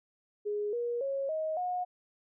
sine tone with pitch steps, 415.3 / 477.1 / 548 / 629.5 / 723.1 Hz, G#4 / A#4 / C#5 / D#5 / F#5, 0 / +40 / -20 / +20 / -40 cents, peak -30 dBFS, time 0.45-1.85 s, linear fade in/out 20 ms, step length 280 ms, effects none

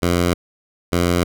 10% pulse tone pair in turn, 87.4 / 87.4 Hz, F2 / F2, +2 / +2 cents, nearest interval unison, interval 0 cents, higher neither, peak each -7 dBFS, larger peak neither, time 0.02-0.34 / 0.92-1.24 s, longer neither, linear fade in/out 10 ms, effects none

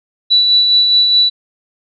sine tone with tremolo, 3950 Hz, B7, in tune, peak -6 dBFS, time 0.3-1.3 s, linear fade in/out 20 ms, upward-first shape sine, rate 4.8 Hz, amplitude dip 35%, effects none

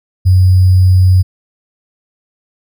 sine tone with sample-and-hold, 92.4 Hz, F#2, 2 cents flat, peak -4 dBFS, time 0.25-1.23 s, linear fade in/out 20 ms, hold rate 4900 Hz, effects none

